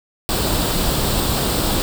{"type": "noise with comb filter", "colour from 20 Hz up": "pink", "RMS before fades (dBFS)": -19, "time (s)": [0.29, 1.82], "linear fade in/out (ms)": 0, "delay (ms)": 0.24, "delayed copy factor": 0.5, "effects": []}